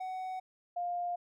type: tone pair in turn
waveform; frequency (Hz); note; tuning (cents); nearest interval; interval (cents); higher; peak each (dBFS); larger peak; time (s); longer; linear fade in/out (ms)
triangle / sine; 747 / 703.9; F#5 / F5; +16 / +13; minor second; 103; first; -34 / -32; second; 0-0.4 / 0.76-1.16; neither; 10
effects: none